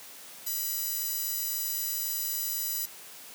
10% pulse tone with high-pass filter, 987.8 Hz, B5, in tune, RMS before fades -32 dBFS, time 0.46-2.86 s, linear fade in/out 10 ms, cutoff 10000 Hz, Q 1.5, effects white hiss -47 dBFS RMS until 3.34 s + high-pass 150 Hz 12 dB/octave

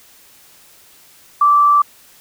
sine tone with frequency modulation, 1166 Hz, D6, 13 cents flat, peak -8 dBFS, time 1.41-1.82 s, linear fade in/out 5 ms, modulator 98 Hz, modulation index 0.21, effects white hiss -47 dBFS RMS until 2.2 s

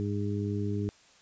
harmonic tone, 102.2 Hz, G#2, 27 cents flat, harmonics 1 / 2 / 3 / 4, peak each -31 / -34 / -36 / -37 dBFS, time 0-0.89 s, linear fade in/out 0 ms, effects white hiss -59 dBFS RMS until 1.21 s + resampled to 16000 Hz

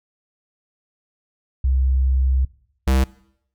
sine / square tone pair in turn, 65.41 / 65.83 Hz, C2 / C2, 0 / +11 cents, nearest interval unison, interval 11 cents, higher second, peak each -15 dBFS, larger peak neither, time 1.64-2.45 / 2.87-3.04 s, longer first, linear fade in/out 5 ms, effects noise-tail reverb RT60 0.7 s tail -21 dB re dry

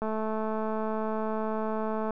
click train, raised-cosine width 1 ms, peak -19 dBFS, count 456, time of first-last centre 0.02-2.107 s, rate 218 Hz, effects none

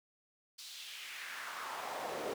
brown noise with high-pass filter sweep, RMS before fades -43 dBFS, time 0.58-2.34 s, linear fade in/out 10 ms, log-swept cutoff 4600 to 430 Hz, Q 2.1, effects none

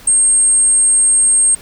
sine tone, 8510 Hz, C9, 28 cents sharp, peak -8 dBFS, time 0.07-1.55 s, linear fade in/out 5 ms, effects pink hiss -39 dBFS RMS until 1.61 s

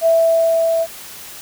sine tone with level ramp, 659.3 Hz, E5, in tune, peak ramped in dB -9 to -14 dBFS, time 0.01-0.87 s, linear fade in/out 50 ms, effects white hiss -35 dBFS RMS until 1.41 s

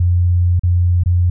sine tone with dropouts, 88.3 Hz, F2, 20 cents sharp, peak -10 dBFS, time 0-1.3 s, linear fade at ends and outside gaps 5 ms, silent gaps 0.595-0.634 / 1.036-1.059 s, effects none

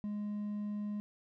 triangle tone with hard clipping, 207.7 Hz, G#3, in tune, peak -36 dBFS, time 0.04-1 s, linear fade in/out 0 ms, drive 5 dB, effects none

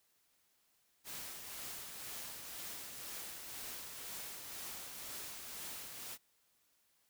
white noise with tremolo, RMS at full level -45 dBFS, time 1.04-6.18 s, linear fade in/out 50 ms, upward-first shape triangle, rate 2 Hz, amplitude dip 40%, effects white hiss -75 dBFS RMS until 7.09 s

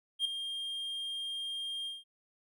triangle tone with ADSR envelope, 3210 Hz, G7, 40 cents sharp, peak -24 dBFS, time 0.19-2.04 s, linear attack 61 ms, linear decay 4 ms, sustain -10 dB, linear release 180 ms, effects none

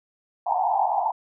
pink band-pass noise, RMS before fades -23 dBFS, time 0.46-1.12 s, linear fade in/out 10 ms, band 700 to 950 Hz, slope 96 dB/octave, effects none

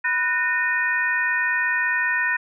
harmonic tone with a mistuned harmonic, 493.9 Hz, B4, in tune, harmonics 2 / 3 / 4 / 5, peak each -30 / -25 / -21 / -29 dBFS, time 0.04-2.37 s, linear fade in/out 10 ms, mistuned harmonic 4, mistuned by -130 cents, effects none

